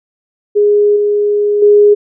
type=tone with level steps; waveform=sine; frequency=413.6 Hz; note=G#4; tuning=7 cents flat; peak=-6 / -9 / -3 dBFS; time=0.55-1.95 s; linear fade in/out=20 ms; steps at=0.96 / 1.62 s; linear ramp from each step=5 ms; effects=none